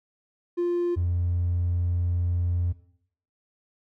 triangle tone pair in turn, 349.2 / 87.54 Hz, F4 / F2, 0 / +5 cents, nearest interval 2 octaves, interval 2395 cents, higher first, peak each -19 dBFS, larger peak neither, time 0.57-0.96 / 0.96-2.73 s, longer second, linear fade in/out 20 ms, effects noise-tail reverb RT60 0.6 s tail -17 dB re dry + tanh soft clip ceiling -18 dBFS

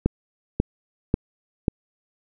click train, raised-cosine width 3 ms, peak -5 dBFS, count 4, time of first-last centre 0.06-1.682 s, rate 1.85 Hz, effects none

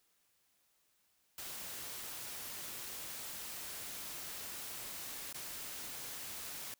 white noise with dropouts, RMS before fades -45 dBFS, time 1.38-6.74 s, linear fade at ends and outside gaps 2 ms, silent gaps 5.328-5.344 s, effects white hiss -75 dBFS RMS until 6.79 s

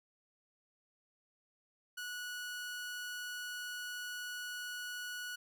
sawtooth tone, 1467 Hz, F#6, 15 cents flat, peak -37 dBFS, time 1.97-5.36 s, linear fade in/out 10 ms, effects none

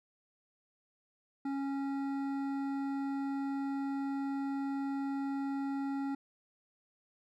sine tone with hard clipping, 275.6 Hz, C#4, 10 cents flat, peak -35 dBFS, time 1.45-6.15 s, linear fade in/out 5 ms, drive 11 dB, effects none

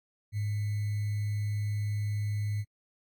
sine tone with sample-and-hold, 104.2 Hz, G#2, 6 cents sharp, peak -28 dBFS, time 0.32-2.65 s, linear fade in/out 50 ms, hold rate 2100 Hz, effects AAC 64 kbps

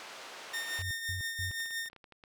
pink band-pass noise, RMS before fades -47 dBFS, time 0-0.82 s, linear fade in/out 0 ms, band 610 to 5600 Hz, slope 12 dB/octave
sawtooth tone with tremolo, 1827 Hz, A#6, 35 cents flat, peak -29 dBFS, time 0.53-1.89 s, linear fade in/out 10 ms, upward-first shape triangle, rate 5.8 Hz, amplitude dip 55%
sine tone bursts, 92.5 Hz, F#2, in tune, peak -36 dBFS, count 3, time 0.79-1.51 s, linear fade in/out 0 ms, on 120 ms, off 180 ms
clicks, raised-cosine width 0.3 ms, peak -37 dBFS, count 11, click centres 1.515 / 1.603 / 1.659 / 1.708 / 1.86 / 1.899 / 1.931 / 1.963 / 2.042 / 2.123 / 2.238 s
effects none

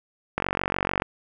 click train, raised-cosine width 0.5 ms, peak -8 dBFS, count 31, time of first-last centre 0.38-1.021 s, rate 46.8 Hz, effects none

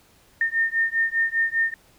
sine beating tone pair, 1818 / 1823 Hz, A#6 / A#6, -44 / -39 cents, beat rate 5 Hz, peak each -23 / -23 dBFS, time 0.41-1.74 s, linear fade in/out 2 ms, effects pink hiss -57 dBFS RMS until 1.98 s

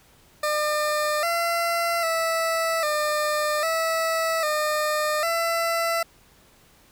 20% pulse tone with pitch steps, 602 / 680 / 656 / 602 / 652 / 607 / 670 Hz, D5 / F5 / E5 / D5 / E5 / D#5 / E5, +43 / -46 / -9 / +43 / -19 / -43 / +28 cents, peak -17 dBFS, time 0.43-6.03 s, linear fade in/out 5 ms, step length 800 ms, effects pink hiss -56 dBFS RMS until 6.91 s

